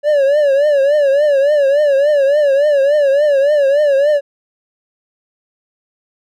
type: tone with vibrato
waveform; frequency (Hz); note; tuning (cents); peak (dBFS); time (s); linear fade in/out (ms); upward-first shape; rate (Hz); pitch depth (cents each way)
triangle; 571; D5; -49; -7; 0.03-4.21; 50; triangle; 3.5; 120
effects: none